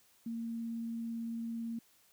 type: tone with vibrato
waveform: sine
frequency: 230 Hz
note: A#3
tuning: 23 cents flat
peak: -36 dBFS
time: 0.26-1.79 s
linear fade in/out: 5 ms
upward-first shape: triangle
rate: 18 Hz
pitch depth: 9 cents each way
effects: white hiss -67 dBFS RMS until 2.12 s